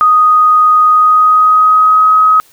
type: tone with pitch glide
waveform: sine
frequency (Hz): 1244.5 to 1267.7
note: D#6 to D#6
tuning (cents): 0 to +32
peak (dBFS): -4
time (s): 0.01-2.4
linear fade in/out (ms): 0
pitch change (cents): +32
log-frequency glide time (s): 0.88-2.1
effects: white hiss -46 dBFS RMS until 2.52 s